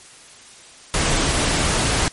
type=noise; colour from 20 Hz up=pink; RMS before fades=-19 dBFS; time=0.94-2.08 s; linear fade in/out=0 ms; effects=white hiss -44 dBFS RMS until 2.12 s + MP3 48 kbps